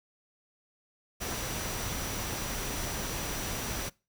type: tone in noise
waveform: sine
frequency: 5860 Hz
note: F#8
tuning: 18 cents flat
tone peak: -44 dBFS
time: 1.2-3.9 s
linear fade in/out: 20 ms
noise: pink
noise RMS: -35 dBFS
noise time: 1.2-3.9 s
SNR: -12 dB
effects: noise-tail reverb RT60 0.3 s tail -24 dB re dry